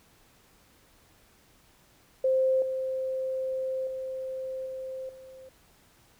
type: tone with level steps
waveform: sine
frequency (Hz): 523.3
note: C5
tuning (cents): 0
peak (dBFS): -21 / -28 / -32 / -34 / -45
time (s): 2.24-5.49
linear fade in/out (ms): 5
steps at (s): 2.62 / 3.87 / 4.66 / 5.09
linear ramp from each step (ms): 2
effects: pink hiss -61 dBFS RMS until 6.19 s